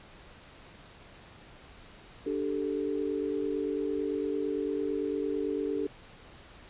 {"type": "chord", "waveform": "sine", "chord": "D suspended fourth", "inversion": "none", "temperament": "just", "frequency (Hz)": [293.7, 391.6, 440.5], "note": ["D4", "G4", "A4"], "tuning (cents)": [0, -2, 2], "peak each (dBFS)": -33, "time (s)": [2.26, 5.87], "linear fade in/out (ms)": 5, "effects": ["pink hiss -52 dBFS RMS until 6.69 s", "resampled to 8000 Hz"]}